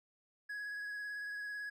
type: tone with vibrato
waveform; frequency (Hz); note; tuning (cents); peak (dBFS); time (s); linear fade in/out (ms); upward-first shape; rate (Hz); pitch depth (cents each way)
triangle; 1670; G#6; +9; -38; 0.49-1.7; 10; sine; 18; 15
effects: none